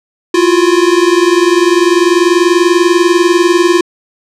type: tone pair together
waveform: square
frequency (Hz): 339.3 / 359.5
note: F4 / F#4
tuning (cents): -50 / -50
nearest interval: minor second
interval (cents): 100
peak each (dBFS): -10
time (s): 0.34-3.81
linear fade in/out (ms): 5
effects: low-pass 8000 Hz 12 dB/octave